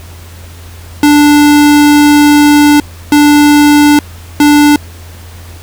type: tone bursts at uneven times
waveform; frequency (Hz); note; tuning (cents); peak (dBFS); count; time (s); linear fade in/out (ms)
square; 293.7; D4; 0; -3; 3; 1.03-2.8 / 3.12-3.99 / 4.4-4.76; 2
effects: added 85 Hz sine -28 dBFS peak until 5.62 s + pink hiss -35 dBFS RMS until 5.62 s